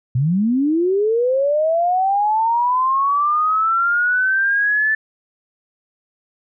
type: linear sweep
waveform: sine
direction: up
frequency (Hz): 117.7 to 1760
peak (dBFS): -14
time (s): 0.15-4.95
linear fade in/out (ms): 5
effects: none